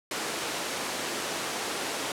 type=high-pass noise; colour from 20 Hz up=pink; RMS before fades=-32 dBFS; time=0.11-2.12 s; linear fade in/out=2 ms; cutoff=310 Hz; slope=12 dB/octave; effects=low-pass 10000 Hz 12 dB/octave